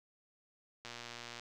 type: click train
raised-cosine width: 0.2 ms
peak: -28 dBFS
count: 66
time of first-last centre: 0.85-1.396 s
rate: 119 Hz
effects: none